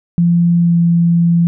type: tone with pitch glide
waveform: sine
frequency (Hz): 171.7 to 170.02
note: F3 to F3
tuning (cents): -29 to -46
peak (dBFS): -8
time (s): 0.18-1.47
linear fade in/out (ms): 0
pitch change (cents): -17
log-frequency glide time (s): 0.59-0.76
effects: none